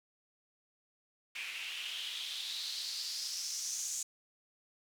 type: noise with band-pass filter sweep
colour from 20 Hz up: white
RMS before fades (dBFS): -40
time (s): 1.35-4.03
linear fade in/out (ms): 5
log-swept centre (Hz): 2400 to 6900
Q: 4.4
effects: none